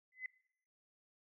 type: tone with exponential growth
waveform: sine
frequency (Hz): 2027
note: B6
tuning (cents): +45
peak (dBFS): -36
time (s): 0.12-0.26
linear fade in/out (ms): 2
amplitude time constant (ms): 30
effects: noise-tail reverb RT60 0.7 s tail -22 dB re dry